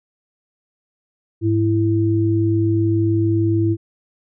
sine tone pair together, 104.5 / 331.5 Hz, G#2 / E4, +11 / +10 cents, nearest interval octave + minor sixth, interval 1999 cents, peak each -17 dBFS, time 1.41-3.77 s, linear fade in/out 50 ms, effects none

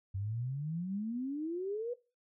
sine exponential sweep, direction up, 93.8 to 499.2 Hz, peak -34 dBFS, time 0.14-1.94 s, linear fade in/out 10 ms, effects noise-tail reverb RT60 0.3 s tail -18 dB re dry

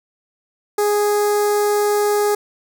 sawtooth tone with notch filter, 414.4 Hz, G#4, 4 cents flat, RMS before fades -17 dBFS, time 0.78-2.35 s, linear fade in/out 5 ms, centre 2900 Hz, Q 0.6, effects none

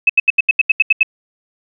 sine tone bursts, 2589 Hz, E7, 32 cents flat, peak -6 dBFS, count 10, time 0.07-1.031 s, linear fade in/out 5 ms, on 25 ms, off 79 ms, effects none

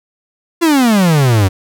45% pulse exponential sweep, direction down, 349.2 to 91.2 Hz, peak -8 dBFS, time 0.61-1.49 s, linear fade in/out 20 ms, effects none

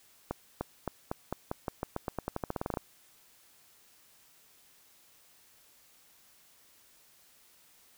accelerating click train, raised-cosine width 1 ms, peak -18 dBFS, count 21, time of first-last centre 0.31-2.772 s, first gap 300 ms, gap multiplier 0.89, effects white hiss -62 dBFS RMS until 7.97 s

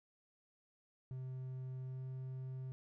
triangle tone with pitch glide, 129.5 to 130.33 Hz, C3 to C3, -17 to -6 cents, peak -40 dBFS, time 1.11-2.72 s, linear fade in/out 0 ms, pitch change +11 cents, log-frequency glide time 1.83-2.02 s, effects none

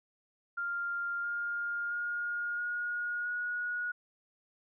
sine tone with pitch steps, 1396.9 / 1410.7 / 1424.6 / 1438.7 / 1452.9 Hz, F6 / F6 / F6 / F#6 / F#6, 0 / +17 / +34 / -49 / -32 cents, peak -32 dBFS, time 0.57-3.92 s, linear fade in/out 10 ms, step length 670 ms, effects none

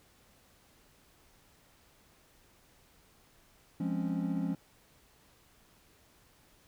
triangle chord, Db major seventh, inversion first, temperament equal, 174.61 / 207.7 / 261.6 / 277.2 Hz, F3 / Ab3 / C4 / Db4, 0 / 0 / 0 / 0 cents, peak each -32 / -35 / -37 / -34 dBFS, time 3.8-4.55 s, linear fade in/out 5 ms, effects pink hiss -64 dBFS RMS until 6.67 s

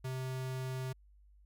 square tone, 130 Hz, C3, 11 cents flat, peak -37 dBFS, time 0.04-0.93 s, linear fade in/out 10 ms, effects added 50 Hz sine -59 dBFS peak until 1.45 s

